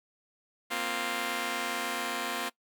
5% pulse chord, Bb suspended second, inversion none, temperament just, 233.1 / 262.2 / 349.6 Hz, Bb3 / C4 / F4, 0 / +4 / +2 cents, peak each -25 dBFS, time 0.7-2.5 s, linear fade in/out 20 ms, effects noise-tail reverb RT60 0.1 s tail -21 dB re dry

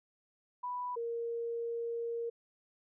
sine tone pair in turn, 987.8 / 466.2 Hz, B5 / A#4, 0 / 0 cents, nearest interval octave + minor second, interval 1300 cents, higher first, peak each -35 / -34 dBFS, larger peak second, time 0.63-0.96 / 0.96-2.3 s, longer second, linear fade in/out 10 ms, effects none

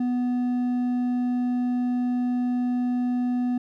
triangle tone with hard clipping, 246.9 Hz, B3, in tune, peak -23 dBFS, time 0-3.58 s, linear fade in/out 5 ms, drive 7 dB, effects none

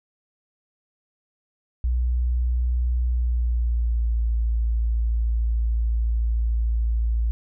sine tone with pitch glide, 60.9 to 56.82 Hz, B1 to A#1, -24 to -44 cents, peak -19 dBFS, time 1.84-7.31 s, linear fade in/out 0 ms, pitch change -120 cents, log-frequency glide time 3.05-4.21 s, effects none

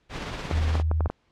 pink noise with tremolo, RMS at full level -31 dBFS, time 0.09-0.83 s, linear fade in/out 50 ms, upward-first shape triangle, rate 17 Hz, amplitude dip 40%
clicks, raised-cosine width 1 ms, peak -15 dBFS, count 7, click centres 0.512 / 0.754 / 0.799 / 0.914 / 1.007 / 1.059 / 1.1 s
sine tone, 79 Hz, D#2, 27 cents sharp, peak -21 dBFS, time 0.52-1.08 s, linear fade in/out 10 ms
effects pink hiss -67 dBFS RMS until 1.31 s + low-pass 4000 Hz 12 dB/octave

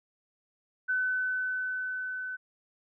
sine tone with level ramp, 1510 Hz, F#6, 35 cents sharp, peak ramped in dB -25 to -34 dBFS, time 0.88-2.37 s, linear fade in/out 20 ms, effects none

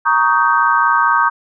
sine chord, Eb dominant seventh, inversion second, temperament just, 933.4 / 1120.1 / 1244.5 / 1555.6 Hz, Bb5 / Db6 / Eb6 / G6, +2 / +18 / 0 / -14 cents, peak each -16 dBFS, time 0.05-1.3 s, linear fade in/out 20 ms, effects none

